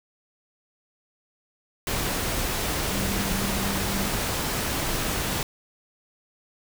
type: tone in noise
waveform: sine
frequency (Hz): 196.6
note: G3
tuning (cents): +5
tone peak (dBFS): -30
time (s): 2.91-4.08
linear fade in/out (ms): 2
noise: pink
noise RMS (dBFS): -27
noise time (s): 1.87-5.43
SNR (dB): -6
effects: none